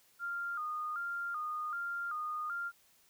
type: tone with vibrato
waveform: sine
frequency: 1308 Hz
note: E6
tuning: 14 cents flat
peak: -35 dBFS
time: 0.19-2.72 s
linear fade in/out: 50 ms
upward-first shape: square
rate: 1.3 Hz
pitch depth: 110 cents each way
effects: white hiss -67 dBFS RMS until 3.09 s